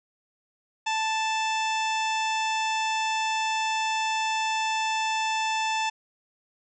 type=harmonic tone; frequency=880 Hz; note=A5; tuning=in tune; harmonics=1 / 2 / 3 / 4 / 5 / 6 / 7 / 8 / 9; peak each=-26 / -35 / -31 / -35 / -46 / -39 / -43 / -42 / -51 dBFS; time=0.86-5.9 s; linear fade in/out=10 ms; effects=none